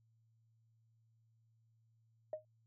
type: tone with exponential decay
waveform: sine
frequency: 620 Hz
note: D#5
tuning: 6 cents flat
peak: -34 dBFS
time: 2.33-2.45 s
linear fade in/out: 2 ms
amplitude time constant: 24 ms
effects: tanh soft clip ceiling -30 dBFS + added 113 Hz sine -70 dBFS peak until 2.66 s